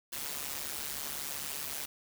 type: noise with amplitude modulation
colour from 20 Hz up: white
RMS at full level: -35 dBFS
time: 0.12-1.86 s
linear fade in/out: 10 ms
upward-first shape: sine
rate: 144 Hz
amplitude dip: 80%
effects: none